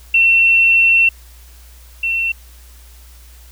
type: tone pair in turn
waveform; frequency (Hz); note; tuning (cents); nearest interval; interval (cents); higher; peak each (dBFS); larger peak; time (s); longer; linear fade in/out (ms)
sine; 2706 / 2706; E7 / E7; +45 / +45; unison; 0; neither; -8 / -15; first; 0.14-1.09 / 2.03-2.32; first; 5
effects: added 60 Hz sine -39 dBFS peak until 3.51 s + white hiss -47 dBFS RMS until 3.51 s